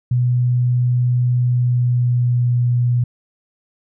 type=tone with pitch glide; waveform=sine; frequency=123.47 to 121.91 Hz; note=B2 to B2; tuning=0 to -22 cents; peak=-13 dBFS; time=0.11-3.04 s; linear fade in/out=5 ms; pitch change=-22 cents; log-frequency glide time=1.4-2.56 s; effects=none